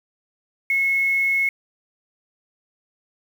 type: tone with quantisation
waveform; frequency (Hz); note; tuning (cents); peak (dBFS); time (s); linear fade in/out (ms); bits
sine; 2182; C#7; -28; -17; 0.7-1.49; 2; 7
effects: none